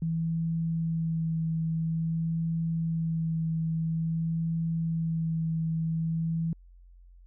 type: tone with vibrato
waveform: sine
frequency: 163.2 Hz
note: E3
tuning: 17 cents flat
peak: -26 dBFS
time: 0.02-6.53 s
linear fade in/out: 2 ms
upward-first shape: sine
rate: 0.49 Hz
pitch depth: 14 cents each way
effects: added 44 Hz sine -50 dBFS peak until 7.26 s